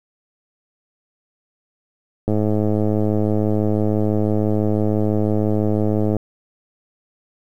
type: click train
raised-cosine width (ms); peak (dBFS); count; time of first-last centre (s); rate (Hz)
2; -7; 413; 2.28-6.167; 106
effects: 8-bit